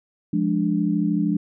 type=chord; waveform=sine; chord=D diminished; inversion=first; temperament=equal; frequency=174.61 / 207.7 / 293.7 Hz; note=F3 / Ab3 / D4; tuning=0 / 0 / 0 cents; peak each=-23 dBFS; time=0.33-1.37 s; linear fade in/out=5 ms; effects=none